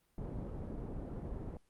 pink low-pass noise, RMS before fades -42 dBFS, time 0.18-1.57 s, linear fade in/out 2 ms, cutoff 490 Hz, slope 12 dB/octave, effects pink hiss -75 dBFS RMS until 1.69 s + Opus 32 kbps

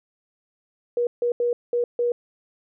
sine tone bursts at uneven times, 480.5 Hz, B4, 48 cents flat, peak -19 dBFS, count 5, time 0.97-1.07 / 1.22-1.32 / 1.4-1.53 / 1.73-1.84 / 1.99-2.12 s, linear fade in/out 2 ms, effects none

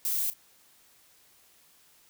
violet noise with echo, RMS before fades -29 dBFS, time 0.05-0.3 s, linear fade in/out 0 ms, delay 35 ms, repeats 1, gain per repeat -15 dB, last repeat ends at 0.335 s, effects white hiss -61 dBFS RMS until 2.09 s

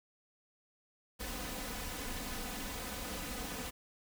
pink noise with comb filter, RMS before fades -41 dBFS, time 1.19-3.71 s, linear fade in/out 20 ms, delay 4 ms, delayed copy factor +0.65, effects none

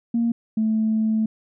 sine tone pair in turn, 233.1 / 219.3 Hz, A#3 / A3, 0 / -6 cents, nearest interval minor second, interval 106 cents, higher first, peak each -17 dBFS, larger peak neither, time 0.14-0.32 / 0.57-1.26 s, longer second, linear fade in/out 5 ms, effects tanh soft clip ceiling -13 dBFS

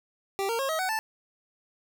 25% pulse tone with pitch steps, 392 / 460.8 / 541.7 / 636.8 / 748.6 / 880 Hz, G4 / A#4 / C#5 / D#5 / F#5 / A5, 0 / -20 / -40 / +40 / +20 / 0 cents, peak -23 dBFS, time 0.39-0.99 s, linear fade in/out 0 ms, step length 100 ms, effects none

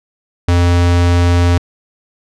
square tone, 87.31 Hz, F2, in tune, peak -9 dBFS, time 0.48-1.58 s, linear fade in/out 5 ms, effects low-pass 7000 Hz 12 dB/octave

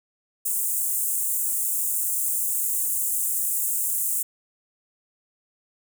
pink high-pass noise, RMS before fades -25 dBFS, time 0.45-4.23 s, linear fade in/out 10 ms, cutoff 7600 Hz, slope 48 dB/octave, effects none

